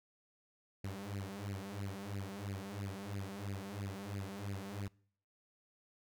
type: tone with flanger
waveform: sawtooth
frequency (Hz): 99.2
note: G2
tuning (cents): +21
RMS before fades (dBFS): -43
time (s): 0.84-4.88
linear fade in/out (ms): 5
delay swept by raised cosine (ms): 0.42 to 5.62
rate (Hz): 3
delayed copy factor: +0.9
effects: noise-tail reverb RT60 0.6 s tail -25 dB re dry